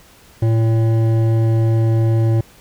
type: tone with hard clipping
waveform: sine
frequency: 112.8 Hz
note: A2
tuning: 44 cents sharp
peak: -14 dBFS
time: 0.42-2.41 s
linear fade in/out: 5 ms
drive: 11 dB
effects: pink hiss -47 dBFS RMS until 2.6 s